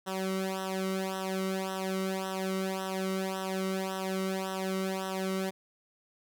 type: tone with flanger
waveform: sawtooth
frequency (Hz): 190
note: F#3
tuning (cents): +46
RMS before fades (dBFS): -33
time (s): 0.06-5.51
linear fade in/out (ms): 20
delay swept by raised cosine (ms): 0.43 to 1.2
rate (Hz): 1.8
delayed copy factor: -0.95
effects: none